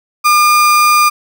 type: tone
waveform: 35% pulse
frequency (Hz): 1207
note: D6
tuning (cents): +47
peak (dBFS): -5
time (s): 0.24-1.1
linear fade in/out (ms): 20
effects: none